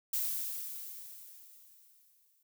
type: noise with exponential decay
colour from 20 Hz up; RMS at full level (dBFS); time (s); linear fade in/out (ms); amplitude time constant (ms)
violet; -32; 0.13-2.43; 5; 500
effects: none